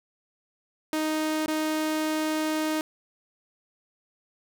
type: tone with dropouts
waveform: sawtooth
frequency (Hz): 311.1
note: D#4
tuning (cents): 0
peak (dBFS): -21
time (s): 0.93-2.81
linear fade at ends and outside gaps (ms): 1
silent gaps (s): 1.461-1.481
effects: none